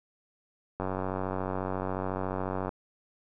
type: click train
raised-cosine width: 1 ms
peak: -18 dBFS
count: 179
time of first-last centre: 0.8-2.692 s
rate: 94.1 Hz
effects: none